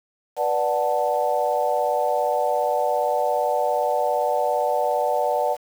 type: chord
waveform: sine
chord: B minor seventh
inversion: none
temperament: equal with one note detuned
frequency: 489.9 / 587.3 / 740 / 880 Hz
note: B4 / D5 / F#5 / A5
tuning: -14 / 0 / 0 / 0 cents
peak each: -26 / -23 / -24 / -26 dBFS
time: 0.36-5.57 s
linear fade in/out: 50 ms
effects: 7-bit